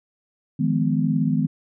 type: chord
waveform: sine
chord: F half-diminished seventh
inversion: third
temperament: just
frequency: 157.15 / 174.61 / 209.5 / 251.4 Hz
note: Eb3 / F3 / Ab3 / Cb4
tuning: +18 / 0 / +15 / +31 cents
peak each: -22 / -27 / -24 / -23 dBFS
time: 0.59-1.47 s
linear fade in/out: 10 ms
effects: none